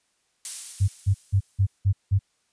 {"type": "noise with exponential decay", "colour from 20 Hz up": "violet", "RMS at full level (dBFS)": -25, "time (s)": [0.45, 1.79], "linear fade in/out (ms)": 1, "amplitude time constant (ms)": 290}
{"type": "tone bursts", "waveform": "sine", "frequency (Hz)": 98, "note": "G2", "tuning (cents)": 0, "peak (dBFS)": -16, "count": 6, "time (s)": [0.8, 2.192], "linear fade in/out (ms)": 20, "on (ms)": 82, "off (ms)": 180}
{"effects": ["white hiss -70 dBFS RMS until 2.52 s", "resampled to 22050 Hz"]}